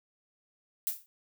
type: noise with exponential decay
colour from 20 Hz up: violet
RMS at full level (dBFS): -27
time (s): 0.87-1.06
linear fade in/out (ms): 0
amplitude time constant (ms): 40
effects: none